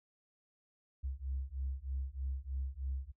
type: beating tone pair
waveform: sine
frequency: 65.41 / 68.61 Hz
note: C2 / C#2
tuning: 0 / -17 cents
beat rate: 3.2 Hz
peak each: -39 / -39 dBFS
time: 1.03-3.12 s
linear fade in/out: 20 ms
effects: noise-tail reverb RT60 0.1 s tail -20 dB re dry + tanh soft clip ceiling -30 dBFS

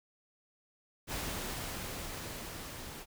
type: noise with level ramp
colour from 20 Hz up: pink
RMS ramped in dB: -37 to -46 dBFS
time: 1.07-3.06 s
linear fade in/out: 50 ms
effects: none

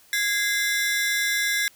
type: ring-modulated tone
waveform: sawtooth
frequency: 1864.7 Hz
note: A#6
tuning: in tune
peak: -15 dBFS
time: 0.13-1.68 s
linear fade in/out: 0 ms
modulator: 214 Hz
effects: white hiss -55 dBFS RMS until 1.75 s

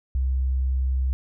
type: tone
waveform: sine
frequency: 65.1 Hz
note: C2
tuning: 8 cents flat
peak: -20 dBFS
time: 0.15-1.13 s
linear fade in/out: 0 ms
effects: none

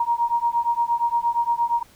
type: beating tone pair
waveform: sine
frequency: 937 / 945.6 Hz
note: A#5 / A#5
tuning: +9 / +24 cents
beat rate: 8.6 Hz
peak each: -22 dBFS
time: 0-1.83 s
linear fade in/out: 5 ms
effects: pink hiss -53 dBFS RMS until 1.95 s

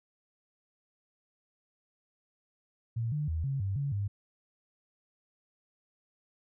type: tone with pitch steps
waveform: sine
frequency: 115.1 / 149.1 / 80.2 / 136.7 / 97.6 / 140.8 / 101 Hz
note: A#2 / D3 / E2 / C#3 / G2 / C#3 / G#2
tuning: -22 / +27 / -47 / -24 / -7 / +27 / -48 cents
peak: -29 dBFS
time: 2.96-4.08 s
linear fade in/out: 10 ms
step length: 160 ms
effects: none

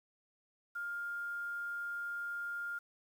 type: tone with quantisation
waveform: sine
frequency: 1406 Hz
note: F6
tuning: 11 cents sharp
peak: -37 dBFS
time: 0.75-2.79 s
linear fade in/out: 10 ms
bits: 10
effects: none

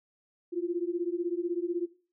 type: beating tone pair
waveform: sine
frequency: 339.8 / 355.8 Hz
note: F4 / F4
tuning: -47 / +32 cents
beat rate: 16 Hz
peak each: -32 / -31 dBFS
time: 0.52-1.87 s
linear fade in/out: 20 ms
effects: noise-tail reverb RT60 0.4 s tail -17 dB re dry

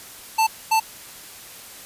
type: tone bursts at uneven times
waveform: square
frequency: 886 Hz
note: A5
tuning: 12 cents sharp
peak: -16 dBFS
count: 2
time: 0.38-0.47 / 0.71-0.8 s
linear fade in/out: 10 ms
effects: white hiss -41 dBFS RMS until 1.85 s + resampled to 32000 Hz

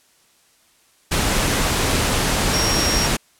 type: tone in noise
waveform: sine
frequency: 5588 Hz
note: F8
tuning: in tune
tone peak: -21 dBFS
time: 2.53-3.07 s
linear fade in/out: 10 ms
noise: pink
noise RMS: -19 dBFS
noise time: 1.11-3.17 s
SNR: -5 dB
effects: white hiss -57 dBFS RMS until 3.39 s + low-pass 11000 Hz 12 dB/octave

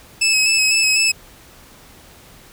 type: tone with vibrato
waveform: 20% pulse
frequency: 2589 Hz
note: E7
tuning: 32 cents flat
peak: -8 dBFS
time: 0.21-1.12 s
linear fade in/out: 10 ms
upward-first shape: square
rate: 4 Hz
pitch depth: 23 cents each way
effects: pink hiss -45 dBFS RMS until 2.52 s

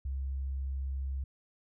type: tone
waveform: sine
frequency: 67.2 Hz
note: C2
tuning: 47 cents sharp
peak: -32 dBFS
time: 0.05-1.24 s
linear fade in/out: 5 ms
effects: none

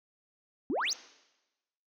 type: exponential sweep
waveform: sine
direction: up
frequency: 233.1 to 6645 Hz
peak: -27 dBFS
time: 0.7-0.93 s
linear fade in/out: 0 ms
effects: noise-tail reverb RT60 1.0 s tail -20 dB re dry + tanh soft clip ceiling -25 dBFS

